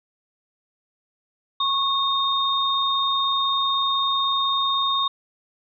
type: tone pair together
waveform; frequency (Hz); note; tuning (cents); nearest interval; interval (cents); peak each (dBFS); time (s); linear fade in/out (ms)
sine; 1096 / 3686; C#6 / A#7; -20 / -20; octave + major sixth; 2100; -22; 1.6-5.08; 5
effects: none